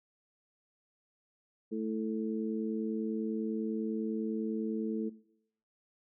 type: harmonic tone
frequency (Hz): 110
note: A2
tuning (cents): 0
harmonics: 2 / 3 / 4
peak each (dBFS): -35 / -38 / -38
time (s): 1.71-5.1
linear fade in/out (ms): 20
effects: noise-tail reverb RT60 0.7 s tail -19 dB re dry